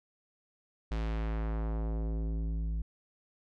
square tone with low-pass filter sweep, 54.8 Hz, A1, 6 cents flat, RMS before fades -33 dBFS, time 0.91-2.82 s, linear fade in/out 5 ms, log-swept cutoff 4600 to 130 Hz, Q 0.86, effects none

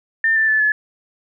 sine tone with pitch steps, 1800 / 1771.1 / 1742.7 / 1714.7 Hz, A6 / A6 / A6 / A6, +39 / +11 / -17 / -45 cents, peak -13 dBFS, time 0.24-0.72 s, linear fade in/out 2 ms, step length 120 ms, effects none

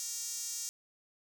sawtooth tone with high-pass filter, 466.2 Hz, A#4, in tune, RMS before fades -39 dBFS, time 0-0.69 s, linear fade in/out 0 ms, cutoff 6400 Hz, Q 3.1, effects none

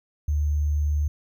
sine tone with sample-and-hold, 74.3 Hz, D2, 21 cents sharp, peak -20 dBFS, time 0.28-1.08 s, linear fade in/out 5 ms, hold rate 6300 Hz, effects none

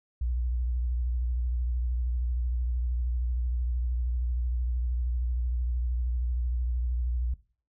sine tone with vibrato, 60.7 Hz, B1, 29 cents flat, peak -25 dBFS, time 0.21-7.34 s, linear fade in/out 5 ms, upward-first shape triangle, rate 13 Hz, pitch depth 100 cents each way, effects noise-tail reverb RT60 0.4 s tail -18 dB re dry + tanh soft clip ceiling -21 dBFS

